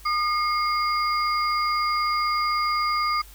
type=tone cluster; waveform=sine; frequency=1216 / 2145 / 4832 Hz; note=D#6 / C7 / D8; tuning=-40 / +42 / +48 cents; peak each=-22 / -29 / -30 dBFS; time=0.05-3.22 s; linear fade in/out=10 ms; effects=added 50 Hz sine -45 dBFS peak until 3.34 s + white hiss -50 dBFS RMS until 3.34 s